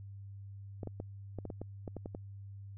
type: clicks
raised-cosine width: 2 ms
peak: -27 dBFS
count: 11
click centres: 0.832 / 0.873 / 1.001 / 1.387 / 1.453 / 1.502 / 1.616 / 1.878 / 1.967 / 2.059 / 2.149 s
effects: added 99 Hz sine -45 dBFS peak until 2.77 s

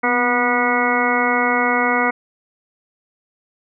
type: harmonic tone with a mistuned harmonic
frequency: 243.5 Hz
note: B3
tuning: 24 cents flat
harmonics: 1 / 2 / 3 / 4 / 5 / 6 / 8 / 9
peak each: -23 / -23 / -23 / -23 / -23 / -23 / -23 / -23 dBFS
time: 0.03-2.11 s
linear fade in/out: 10 ms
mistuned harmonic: 1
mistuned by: +42 cents
effects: none

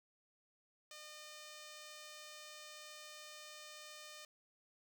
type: tone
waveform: 5% pulse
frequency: 607 Hz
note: D#5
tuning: 43 cents flat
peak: -40 dBFS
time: 0.91-4.25 s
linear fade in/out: 2 ms
effects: none

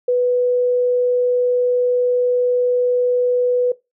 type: tone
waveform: sine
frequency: 493.9 Hz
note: B4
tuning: in tune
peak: -13 dBFS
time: 0.08-3.72 s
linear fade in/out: 5 ms
effects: noise-tail reverb RT60 0.2 s tail -19 dB re dry

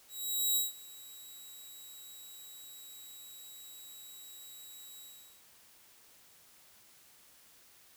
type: tone with ADSR envelope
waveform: 10% pulse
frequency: 3858 Hz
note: B7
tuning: 41 cents flat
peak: -19 dBFS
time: 0.08-5.45 s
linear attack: 480 ms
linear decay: 160 ms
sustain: -22 dB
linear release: 440 ms
effects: white hiss -61 dBFS RMS until 7.96 s

